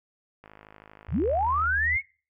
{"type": "click train", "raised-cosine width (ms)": 0.5, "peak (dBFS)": -32, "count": 65, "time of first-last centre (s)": [0.44, 1.657], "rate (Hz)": 52.6}
{"type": "tone with vibrato", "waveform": "sine", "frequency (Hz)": 77.78, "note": "D#2", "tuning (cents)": 0, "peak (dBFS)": -32, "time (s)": [1.08, 1.97], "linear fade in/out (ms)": 10, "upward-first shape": "triangle", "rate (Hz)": 2.5, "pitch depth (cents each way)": 63}
{"type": "linear sweep", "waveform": "sine", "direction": "up", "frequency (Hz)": [73.42, 2234], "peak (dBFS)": -22, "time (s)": [1.1, 2.02], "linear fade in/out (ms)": 50}
{"effects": ["noise-tail reverb RT60 0.4 s tail -25 dB re dry"]}